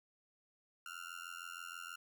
30% pulse tone with amplitude modulation, 1396.9 Hz, F6, in tune, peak -39 dBFS, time 0.86-1.96 s, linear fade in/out 2 ms, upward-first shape sine, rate 86.3 Hz, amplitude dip 100%, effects none

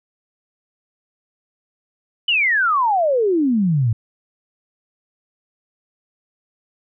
sine exponential sweep, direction down, 3030 to 105.8 Hz, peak -14 dBFS, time 2.28-3.93 s, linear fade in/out 5 ms, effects none

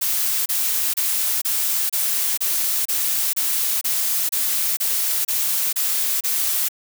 blue noise bursts, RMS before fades -21 dBFS, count 14, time 0.01-6.687 s, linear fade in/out 10 ms, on 450 ms, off 29 ms, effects none

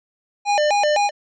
square tone with vibrato, 700 Hz, F5, 4 cents sharp, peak -16 dBFS, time 0.45-1.11 s, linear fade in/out 50 ms, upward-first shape square, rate 3.9 Hz, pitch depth 270 cents each way, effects resampled to 16000 Hz

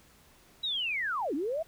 sine linear two-way sweep, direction down then up, 3923 to 258.1 to 676 Hz, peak -29 dBFS, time 0.63-1.63 s, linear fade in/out 10 ms, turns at 1.34 s, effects pink hiss -60 dBFS RMS until 1.67 s

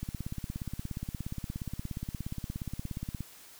click train, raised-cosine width 5 ms, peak -23 dBFS, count 55, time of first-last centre 0.03-3.206 s, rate 17 Hz, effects white hiss -53 dBFS RMS until 3.59 s

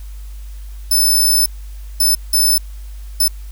10% pulse tone bursts at uneven times, 5274 Hz, E8, in tune, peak -5 dBFS, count 4, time 0.91-1.46 / 2-2.15 / 2.33-2.58 / 3.2-3.28 s, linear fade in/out 5 ms, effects added 50 Hz sine -28 dBFS peak until 3.51 s + white hiss -48 dBFS RMS until 3.51 s

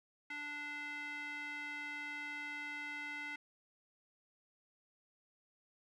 square tone with band-pass filter, 293.2 Hz, D4, 3 cents flat, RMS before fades -44 dBFS, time 0.3-3.36 s, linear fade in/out 5 ms, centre 2000 Hz, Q 3.8, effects none

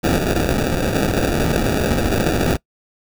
white noise with sample-and-hold, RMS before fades -18 dBFS, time 0.03-2.57 s, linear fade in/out 10 ms, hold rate 1050 Hz, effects noise-tail reverb RT60 0.1 s tail -22 dB re dry

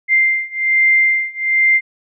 sine beating tone pair, 2093 / 2094.2 Hz, C7 / C7, 0 / +1 cents, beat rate 1.2 Hz, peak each -15 / -14 dBFS, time 0.08-1.81 s, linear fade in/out 50 ms, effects none

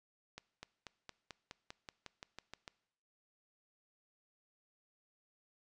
accelerating click train, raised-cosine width 0.2 ms, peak -29 dBFS, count 13, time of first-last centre 0.38-2.678 s, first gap 250 ms, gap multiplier 0.95, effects noise-tail reverb RT60 0.8 s tail -21 dB re dry + resampled to 22050 Hz

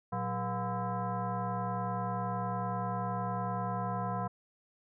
sine tone with frequency modulation, 415.3 Hz, G#4, in tune, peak -31 dBFS, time 0.12-4.28 s, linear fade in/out 10 ms, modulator 300 Hz, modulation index 2.6, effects none

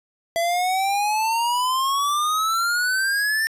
square exponential sweep, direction up, 667 to 1800 Hz, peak -20 dBFS, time 0.36-3.47 s, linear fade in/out 0 ms, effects resampled to 32000 Hz + 9-bit

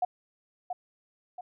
sine tone with echo, 723 Hz, F#5, 40 cents flat, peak -23 dBFS, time 0.02-0.05 s, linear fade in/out 5 ms, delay 680 ms, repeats 2, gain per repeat -7 dB, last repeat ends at 1.41 s, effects none

